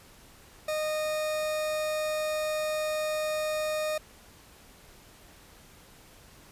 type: tone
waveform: 40% pulse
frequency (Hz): 616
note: D#5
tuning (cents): -17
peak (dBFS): -27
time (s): 0.68-3.98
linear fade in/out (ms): 5
effects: pink hiss -54 dBFS RMS until 6.51 s + resampled to 32000 Hz